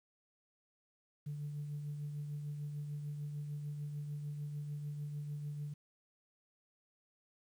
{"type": "tone with tremolo", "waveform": "sine", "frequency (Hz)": 146.83, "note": "D3", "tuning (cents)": 0, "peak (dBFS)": -36, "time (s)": [1.26, 5.74], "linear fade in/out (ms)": 10, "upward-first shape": "triangle", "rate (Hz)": 6.7, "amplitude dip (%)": 45, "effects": ["tanh soft clip ceiling -35 dBFS", "11-bit"]}